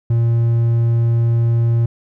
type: tone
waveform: triangle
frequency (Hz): 116.54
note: A#2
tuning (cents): 0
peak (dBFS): -10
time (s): 0.1-1.86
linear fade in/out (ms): 5
effects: none